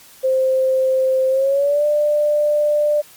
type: tone with pitch glide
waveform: sine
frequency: 523.3 to 594.2 Hz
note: C5 to D5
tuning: 0 to +20 cents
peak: -13 dBFS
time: 0.23-3.02 s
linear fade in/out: 20 ms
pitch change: +220 cents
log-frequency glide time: 1.29-1.85 s
effects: white hiss -45 dBFS RMS until 3.16 s + MP3 96 kbps